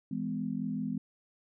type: chord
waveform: sine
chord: E major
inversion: none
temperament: equal with one note detuned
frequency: 164.81 / 207.7 / 252.9 Hz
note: E3 / G#3 / B3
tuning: 0 / 0 / +41 cents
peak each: -38 / -35 / -35 dBFS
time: 0.11-0.98 s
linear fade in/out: 5 ms
effects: none